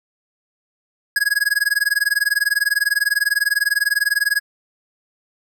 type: tone with tremolo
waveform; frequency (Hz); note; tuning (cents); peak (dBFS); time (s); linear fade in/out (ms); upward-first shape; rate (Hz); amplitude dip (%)
square; 1661.2; G#6; 0; -13; 1.16-4.4; 2; sine; 20; 100
effects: none